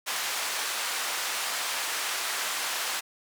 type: band-pass noise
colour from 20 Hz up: pink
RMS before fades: -31 dBFS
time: 0.06-3.01 s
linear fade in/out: 20 ms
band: 1000 to 12000 Hz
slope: 12 dB/octave
effects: none